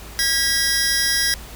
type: tone cluster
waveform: sawtooth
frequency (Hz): 1630 / 1941 / 5020 / 5590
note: G#6 / B6 / D#8 / F8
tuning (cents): -33 / -31 / +15 / +1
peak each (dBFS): -20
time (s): 0.19-1.34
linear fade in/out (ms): 0
effects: added 55 Hz sine -37 dBFS peak until 1.55 s + pink hiss -39 dBFS RMS until 1.55 s